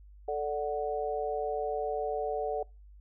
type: chord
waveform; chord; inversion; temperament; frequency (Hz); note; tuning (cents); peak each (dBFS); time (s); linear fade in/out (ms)
sine; D major; second; equal; 440 / 587.3 / 740; A4 / D5 / F#5; 0 / 0 / 0; -33 / -35 / -34; 0.28-2.63; 5
effects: noise-tail reverb RT60 0.3 s tail -26 dB re dry + added 50 Hz sine -50 dBFS peak until 3 s